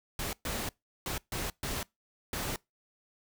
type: noise bursts at uneven times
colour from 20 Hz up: pink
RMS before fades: -35 dBFS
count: 6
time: 0.19-0.33 / 0.45-0.69 / 1.06-1.18 / 1.32-1.5 / 1.63-1.83 / 2.33-2.56 s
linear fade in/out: 2 ms
effects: noise-tail reverb RT60 0.2 s tail -24 dB re dry